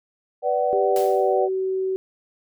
sine chord, B minor, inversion none, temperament equal with one note detuned, 493.9 / 587.3 / 752.1 Hz, B4 / D5 / F#5, 0 / 0 / +28 cents, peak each -23 dBFS, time 0.42-1.49 s, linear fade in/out 50 ms
sine tone with pitch glide, 392.7 to 378.7 Hz, G4 to F#4, +3 to +40 cents, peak -21 dBFS, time 0.73-1.96 s, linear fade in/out 0 ms, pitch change -63 cents, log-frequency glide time 0.86-1.48 s
white noise with exponential decay, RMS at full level -33 dBFS, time 0.96-1.39 s, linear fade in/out 1 ms, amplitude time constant 92 ms
effects none

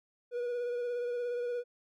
triangle tone with vibrato, 484.4 Hz, B4, 34 cents flat, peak -30 dBFS, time 0.31-1.64 s, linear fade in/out 50 ms, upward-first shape sine, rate 17 Hz, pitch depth 24 cents each way, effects none

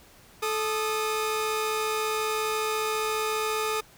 sawtooth tone pair together, 435.2 / 1231 Hz, A4 / D#6, -19 / -19 cents, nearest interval octave + tritone, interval 1800 cents, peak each -24 / -26 dBFS, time 0.42-3.81 s, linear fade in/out 10 ms, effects pink hiss -54 dBFS RMS until 3.97 s

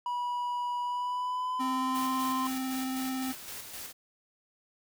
triangle tone with pitch glide, 975 to 1039 Hz, B5 to C6, -23 to -12 cents, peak -28 dBFS, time 0.06-2.47 s, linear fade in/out 2 ms, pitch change +111 cents, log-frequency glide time 0.82-2.13 s
square tone with vibrato, 261.2 Hz, C4, 3 cents flat, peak -32 dBFS, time 1.59-3.33 s, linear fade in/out 20 ms, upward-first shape sine, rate 18 Hz, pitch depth 11 cents each way
white noise with tremolo, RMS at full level -41 dBFS, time 1.94-3.93 s, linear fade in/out 20 ms, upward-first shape square, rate 3.9 Hz, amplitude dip 40%
effects none

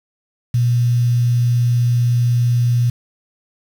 sine tone with quantisation, 120.7 Hz, B2, 39 cents flat, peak -12 dBFS, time 0.54-2.9 s, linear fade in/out 5 ms, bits 6, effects none

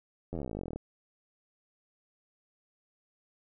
slowing click train, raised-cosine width 2 ms, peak -24 dBFS, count 25, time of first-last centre 0.33-0.76 s, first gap 11 ms, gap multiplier 1.04, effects none

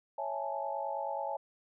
sine chord, A major seventh, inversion first, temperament equal, 554.4 / 659.3 / 830.6 / 880 Hz, C#5 / E5 / G#5 / A5, 0 / 0 / 0 / 0 cents, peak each -39 / -40 / -38 / -39 dBFS, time 0.18-1.37 s, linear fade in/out 5 ms, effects none

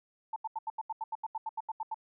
sine tone bursts, 886 Hz, A5, 12 cents sharp, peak -32 dBFS, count 15, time 0.33-1.944 s, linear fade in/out 5 ms, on 32 ms, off 81 ms, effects none

